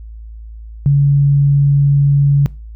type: tone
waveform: sine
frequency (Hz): 141.5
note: C#3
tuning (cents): +36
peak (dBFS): -7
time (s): 0.86-2.46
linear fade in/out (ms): 0
effects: noise-tail reverb RT60 0.3 s tail -22 dB re dry + added 55 Hz sine -29 dBFS peak until 2.75 s